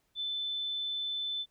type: tone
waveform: sine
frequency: 3520 Hz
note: A7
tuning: in tune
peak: -32 dBFS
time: 0.15-1.46 s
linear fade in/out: 50 ms
effects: pink hiss -75 dBFS RMS until 1.5 s